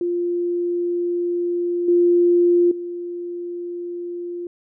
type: tone with level steps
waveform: sine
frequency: 349.2 Hz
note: F4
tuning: in tune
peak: -19 / -12 / -26 dBFS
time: 0.01-4.47 s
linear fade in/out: 2 ms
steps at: 1.88 / 2.71 s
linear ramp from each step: 5 ms
effects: none

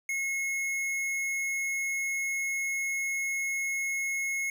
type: tone with hard clipping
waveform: sine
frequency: 2172 Hz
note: C#7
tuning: 36 cents flat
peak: -30 dBFS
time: 0.09-4.5 s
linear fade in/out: 2 ms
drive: 14 dB
effects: none

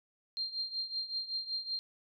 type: tone with tremolo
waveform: sine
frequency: 4186 Hz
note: C8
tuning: in tune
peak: -31 dBFS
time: 0.37-1.79 s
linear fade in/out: 0 ms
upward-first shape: triangle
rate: 5.3 Hz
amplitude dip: 85%
effects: none

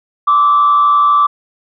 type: tone with frequency modulation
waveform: sine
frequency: 1164 Hz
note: D6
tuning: 16 cents flat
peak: -6 dBFS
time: 0.27-1.27 s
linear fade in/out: 10 ms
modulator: 112 Hz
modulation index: 0.49
effects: tanh soft clip ceiling -3 dBFS

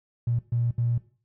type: tone bursts at uneven times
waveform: triangle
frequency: 118.8 Hz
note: A#2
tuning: 33 cents sharp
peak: -18 dBFS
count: 3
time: 0.27-0.39 / 0.52-0.71 / 0.78-0.98 s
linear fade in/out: 5 ms
effects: noise-tail reverb RT60 0.4 s tail -20 dB re dry + tanh soft clip ceiling -19 dBFS

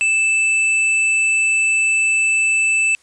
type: tone with tanh clipping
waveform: sine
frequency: 2637 Hz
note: E7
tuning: in tune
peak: -15 dBFS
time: 0.01-2.95 s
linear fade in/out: 0 ms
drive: 16 dB
effects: white hiss -54 dBFS RMS until 3.02 s + resampled to 22050 Hz

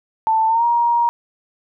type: tone with pitch glide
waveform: sine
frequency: 886 to 944.1 Hz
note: A5 to A#5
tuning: +12 to +22 cents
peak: -13 dBFS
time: 0.27-1.09 s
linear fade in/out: 0 ms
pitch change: +110 cents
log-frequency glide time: 0.48-0.64 s
effects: none

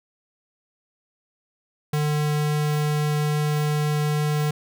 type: tone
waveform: square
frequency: 149.8 Hz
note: D3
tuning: 35 cents sharp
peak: -21 dBFS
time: 1.93-4.51 s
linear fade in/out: 5 ms
effects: none

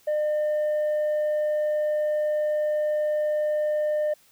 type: tone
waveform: sine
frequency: 604 Hz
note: D5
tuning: 48 cents sharp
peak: -19 dBFS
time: 0.07-4.14 s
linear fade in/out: 10 ms
effects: tanh soft clip ceiling -21 dBFS + white hiss -59 dBFS RMS until 4.31 s

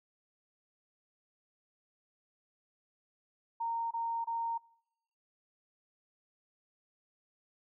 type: tone bursts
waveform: sine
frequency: 923 Hz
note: A#5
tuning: 17 cents flat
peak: -32 dBFS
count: 3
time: 3.6-4.58 s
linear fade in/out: 10 ms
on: 310 ms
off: 25 ms
effects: noise-tail reverb RT60 0.8 s tail -26 dB re dry

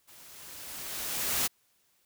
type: noise with level ramp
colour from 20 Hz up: white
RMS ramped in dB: -54 to -27 dBFS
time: 0.07-1.48 s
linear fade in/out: 20 ms
effects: white hiss -70 dBFS RMS until 2.05 s

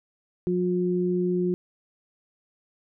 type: tone pair together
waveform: sine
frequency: 179.79 / 358.6 Hz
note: F#3 / F4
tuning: -49 / +46 cents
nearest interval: octave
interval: 1195 cents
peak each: -25 / -24 dBFS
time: 0.47-1.54 s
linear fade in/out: 0 ms
effects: none

